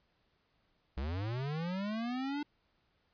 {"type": "linear sweep", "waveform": "square", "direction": "up", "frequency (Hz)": [61.3, 297.3], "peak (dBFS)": -35, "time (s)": [0.97, 2.43], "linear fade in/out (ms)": 5, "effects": ["pink hiss -75 dBFS RMS until 3.13 s", "resampled to 11025 Hz"]}